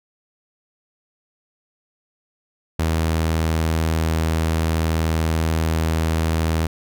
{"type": "tone", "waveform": "sawtooth", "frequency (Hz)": 80.6, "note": "E2", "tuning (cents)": -38, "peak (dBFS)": -14, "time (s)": [2.79, 6.67], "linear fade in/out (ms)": 5, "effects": []}